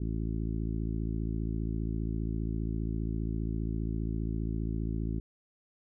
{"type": "harmonic tone", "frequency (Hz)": 55, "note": "A1", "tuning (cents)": 0, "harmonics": [1, 2, 3, 4, 5, 6, 7], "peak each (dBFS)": [-33, -36, -38, -40, -41, -43, -49], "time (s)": [0, 5.2], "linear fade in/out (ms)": 5, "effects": []}